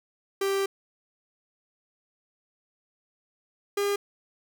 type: tone pair in turn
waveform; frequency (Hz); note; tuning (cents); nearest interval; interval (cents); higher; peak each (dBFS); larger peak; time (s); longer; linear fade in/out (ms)
45% pulse; 392 / 404.2; G4 / G#4; 0 / -47; minor second; 53; second; -24; neither; 0.41-0.66 / 3.77-3.96; first; 5
effects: none